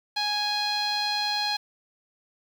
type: tone with low-pass filter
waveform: sawtooth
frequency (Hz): 830.6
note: G#5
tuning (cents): 0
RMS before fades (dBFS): -27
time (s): 0.16-1.57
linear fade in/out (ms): 10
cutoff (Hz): 4200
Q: 6.6
effects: 8-bit

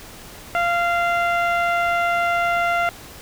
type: tone with low-pass filter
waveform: 15% pulse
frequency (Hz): 692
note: F5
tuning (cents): -16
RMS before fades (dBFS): -20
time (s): 0.55-2.89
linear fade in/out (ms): 0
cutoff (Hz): 2000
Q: 0.73
effects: pink hiss -40 dBFS RMS until 3.21 s

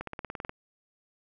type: accelerating click train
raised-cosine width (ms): 0.5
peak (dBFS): -21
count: 10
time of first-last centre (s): 0.01-0.494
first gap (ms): 63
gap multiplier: 0.96
effects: none

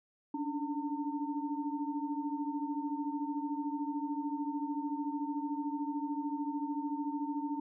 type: tone cluster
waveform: sine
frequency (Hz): 284.2 / 297.7 / 906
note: C#4 / D4 / A#5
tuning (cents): +43 / +24 / -50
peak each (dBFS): -36 / -38 / -40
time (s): 0.34-7.6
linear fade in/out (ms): 5
effects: none

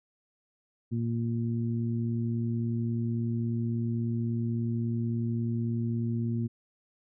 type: harmonic tone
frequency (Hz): 116.4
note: A#2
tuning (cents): -2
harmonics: 1 / 2 / 3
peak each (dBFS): -29 / -31 / -41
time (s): 0.91-6.48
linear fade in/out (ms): 20
effects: none

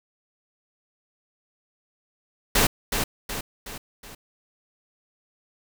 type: noise with echo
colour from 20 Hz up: pink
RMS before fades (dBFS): -19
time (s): 2.55-2.67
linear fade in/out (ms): 5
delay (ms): 370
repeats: 4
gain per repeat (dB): -6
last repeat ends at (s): 4.15
effects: none

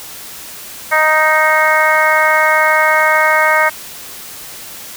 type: harmonic tone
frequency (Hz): 311.1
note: D#4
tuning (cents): 0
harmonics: 2 / 3 / 4 / 5 / 6 / 7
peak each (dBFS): -16 / -16 / -16 / -16 / -16 / -16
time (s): 0.91-3.7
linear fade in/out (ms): 20
effects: white hiss -31 dBFS RMS until 4.96 s

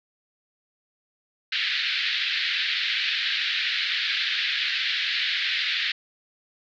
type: band-pass noise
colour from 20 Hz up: white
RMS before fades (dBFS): -26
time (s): 1.52-5.92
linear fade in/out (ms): 5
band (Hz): 1600 to 4200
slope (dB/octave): 48
effects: none

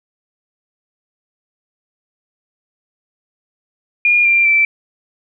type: tone with pitch steps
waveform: sine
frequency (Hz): 2423 / 2377 / 2332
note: D#7 / D7 / D7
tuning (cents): -47 / +20 / -13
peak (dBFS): -9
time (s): 4.05-4.65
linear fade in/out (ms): 2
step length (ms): 200
effects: none

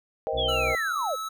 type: chord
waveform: sine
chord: C minor seventh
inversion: third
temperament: just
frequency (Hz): 470.9 / 523.3 / 627.9 / 784.9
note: Bb4 / C5 / Eb5 / G5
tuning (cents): +18 / 0 / +16 / +2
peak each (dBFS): -31 / -31 / -30 / -33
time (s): 0.27-0.75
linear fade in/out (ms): 0
type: harmonic tone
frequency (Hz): 62.7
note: B1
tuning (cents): +27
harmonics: 1 / 2 / 4 / 5 / 6 / 7 / 8 / 9 / 10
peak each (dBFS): -32 / -38 / -44 / -46 / -48 / -49 / -50 / -51 / -52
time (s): 0.32-0.76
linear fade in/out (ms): 50
type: linear sweep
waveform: sine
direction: down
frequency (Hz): 3480 to 465.8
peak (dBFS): -26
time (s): 0.37-1.16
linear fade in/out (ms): 20
type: tone with pitch glide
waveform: square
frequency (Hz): 1334 to 1301.3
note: E6 to E6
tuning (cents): +20 to -23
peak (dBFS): -31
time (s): 0.48-1.29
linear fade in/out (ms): 10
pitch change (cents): -43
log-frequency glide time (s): 0.7-0.96
effects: none

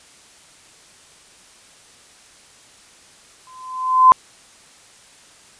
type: tone with exponential growth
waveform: sine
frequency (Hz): 1027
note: C6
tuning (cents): -33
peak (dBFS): -3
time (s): 3.47-4.12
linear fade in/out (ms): 0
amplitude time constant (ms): 140
effects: white hiss -48 dBFS RMS until 5.59 s + resampled to 22050 Hz

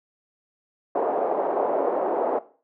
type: band-pass noise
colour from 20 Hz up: white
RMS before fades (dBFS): -24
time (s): 0.95-2.39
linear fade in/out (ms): 5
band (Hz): 370 to 730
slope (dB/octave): 24
effects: noise-tail reverb RT60 0.4 s tail -17 dB re dry

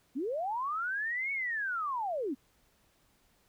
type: linear two-way sweep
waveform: sine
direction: up then down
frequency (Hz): 233.1 to 2238 to 233.1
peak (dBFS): -31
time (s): 0.15-2.35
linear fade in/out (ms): 20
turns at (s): 1.32
effects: pink hiss -69 dBFS RMS until 3.48 s

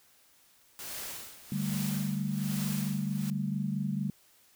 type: noise with tremolo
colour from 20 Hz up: white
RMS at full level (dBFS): -39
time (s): 0.79-3.3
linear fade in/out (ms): 0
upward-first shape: sine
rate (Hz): 1.2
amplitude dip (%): 80
type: chord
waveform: sine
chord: D suspended fourth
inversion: none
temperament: just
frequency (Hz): 146.83 / 195.78 / 220.2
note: D3 / G3 / A3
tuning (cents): 0 / -2 / +2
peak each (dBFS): -34 / -32 / -36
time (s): 1.52-4.1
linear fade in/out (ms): 2
effects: white hiss -63 dBFS RMS until 4.55 s

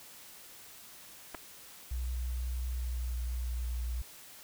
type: clicks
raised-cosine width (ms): 0.5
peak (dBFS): -26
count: 2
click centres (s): 1.346 / 1.349
type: tone with pitch glide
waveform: sine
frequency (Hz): 61.8 to 59.83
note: B1 to A#1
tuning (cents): +2 to +46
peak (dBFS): -32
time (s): 1.91-4.02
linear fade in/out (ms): 5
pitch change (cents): -56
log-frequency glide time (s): 2.5-3.79
effects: white hiss -52 dBFS RMS until 4.43 s

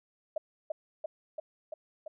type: tone with echo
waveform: sine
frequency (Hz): 622.3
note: D#5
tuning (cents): 0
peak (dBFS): -28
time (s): 0.36-0.38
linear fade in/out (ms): 5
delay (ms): 340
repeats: 5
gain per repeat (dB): -2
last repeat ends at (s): 2.08
effects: none

